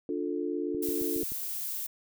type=chord; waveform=sine; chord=D minor; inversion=none; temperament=just; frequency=293.7 / 352.4 / 440.5 Hz; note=D4 / F4 / A4; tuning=0 / +16 / +2 cents; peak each=-33 / -33 / -35 dBFS; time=0.09-1.23 s; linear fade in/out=2 ms
type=clicks; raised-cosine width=3 ms; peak=-30 dBFS; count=6; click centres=0.747 / 0.888 / 1.016 / 1.163 / 1.234 / 1.32 s
type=noise; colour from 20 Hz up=violet; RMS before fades=-35 dBFS; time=0.82-1.87 s; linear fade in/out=10 ms
effects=none